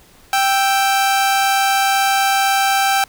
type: tone pair together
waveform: sawtooth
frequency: 784 / 1320.7 Hz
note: G5 / E6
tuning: 0 / +3 cents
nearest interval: major sixth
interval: 903 cents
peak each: -10 / -19 dBFS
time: 0.33-3.04 s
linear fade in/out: 2 ms
effects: pink hiss -48 dBFS RMS until 3.08 s